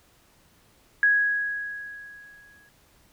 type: tone with exponential decay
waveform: sine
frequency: 1661.2 Hz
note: G#6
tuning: in tune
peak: -15 dBFS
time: 1.03-2.69 s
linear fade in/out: 1 ms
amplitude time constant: 360 ms
effects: pink hiss -60 dBFS RMS until 3.12 s